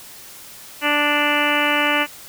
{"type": "harmonic tone", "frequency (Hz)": 293.7, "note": "D4", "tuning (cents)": 0, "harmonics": [1, 2, 3, 4, 5, 6, 7, 8, 9, 10], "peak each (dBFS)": [-25, -25, -25, -25, -25, -25, -25, -25, -25, -25], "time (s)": [0.81, 2.07], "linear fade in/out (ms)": 50, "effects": ["white hiss -40 dBFS RMS until 2.28 s"]}